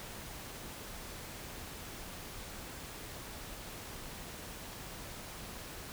silence, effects pink hiss -46 dBFS RMS until 5.92 s

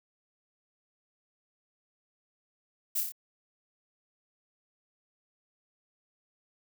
violet noise with echo, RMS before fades -30 dBFS, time 2.95-3.01 s, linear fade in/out 10 ms, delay 28 ms, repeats 4, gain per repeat -3 dB, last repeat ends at 3.122 s, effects none

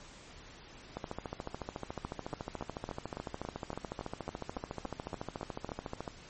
two click trains, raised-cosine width 1 ms, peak -23 / -24 dBFS, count 72 / 14, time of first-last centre 0.97-6.078 / 2.05-5.691 s, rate 13.9 / 3.57 Hz, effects pink hiss -53 dBFS RMS until 6.29 s + MP3 32 kbps

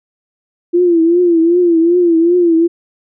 sine tone with vibrato, 341.6 Hz, F4, 38 cents flat, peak -7 dBFS, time 0.73-2.68 s, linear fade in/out 20 ms, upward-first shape triangle, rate 2.6 Hz, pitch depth 100 cents each way, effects none

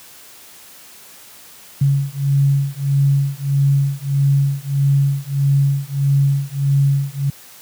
sine beating tone pair, 138.5 / 140.1 Hz, C#3 / C#3, -1 / +19 cents, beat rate 1.6 Hz, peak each -16 dBFS, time 1.81-7.3 s, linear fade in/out 5 ms, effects white hiss -42 dBFS RMS until 7.61 s + high-pass 80 Hz 12 dB/octave

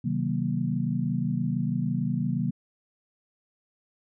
sine chord, C half-diminished seventh, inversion none, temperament just, 130.81 / 156.98 / 188.37 / 235.5 Hz, C3 / Eb3 / Gb3 / Bb3, 0 / +16 / +31 / +18 cents, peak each -30 dBFS, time 0.04-2.51 s, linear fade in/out 10 ms, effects none

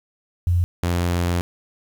sine / sawtooth tone pair in turn, 87.8 / 87.29 Hz, F2 / F2, +10 / 0 cents, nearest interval unison, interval 10 cents, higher first, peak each -15 dBFS, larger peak neither, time 0.47-0.64 / 0.83-1.41 s, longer second, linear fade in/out 0 ms, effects 8-bit

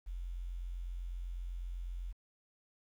sine tone with quantisation, 44 Hz, F1, 14 cents sharp, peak -38 dBFS, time 0.06-2.13 s, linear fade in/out 20 ms, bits 11, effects none

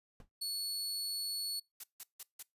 brown noise with exponential decay, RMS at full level -45 dBFS, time 0.2-0.29 s, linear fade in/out 1 ms, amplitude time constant 18 ms
sawtooth tone, 4406 Hz, C#8, 11 cents flat, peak -33 dBFS, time 0.41-1.6 s, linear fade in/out 10 ms
blue noise bursts, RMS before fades -44 dBFS, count 4, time 1.8-2.428 s, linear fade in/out 5 ms, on 37 ms, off 160 ms
effects noise-tail reverb RT60 0.2 s tail -24 dB re dry + resampled to 32000 Hz

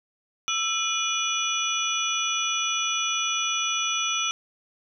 sine tone cluster, 1327 / 2438 / 2937 / 3422 / 5920 Hz, E6 / D#7 / F#7 / A7 / F#8, +11 / -36 / -13 / -49 / 0 cents, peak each -30 dBFS, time 0.48-4.31 s, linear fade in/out 0 ms, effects none

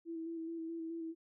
sine tone with vibrato, 329.1 Hz, E4, 3 cents flat, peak -39 dBFS, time 0.05-1.15 s, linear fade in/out 50 ms, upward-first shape square, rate 4.7 Hz, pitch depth 20 cents each way, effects none

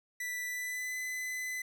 45% pulse tone with pitch glide, 1975.5 to 2014 Hz, B6 to B6, 0 to +33 cents, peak -35 dBFS, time 0.2-1.62 s, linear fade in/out 5 ms, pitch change +33 cents, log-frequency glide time 0.45-0.97 s, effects none

